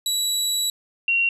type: tone pair in turn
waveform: 25% pulse / sine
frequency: 3915 / 2748 Hz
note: B7 / F7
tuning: -16 / -29 cents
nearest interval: tritone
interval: 613 cents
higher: first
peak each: -17 / -17 dBFS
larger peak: neither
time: 0.06-0.7 / 1.08-1.29 s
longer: first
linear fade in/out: 2 ms
effects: resampled to 32000 Hz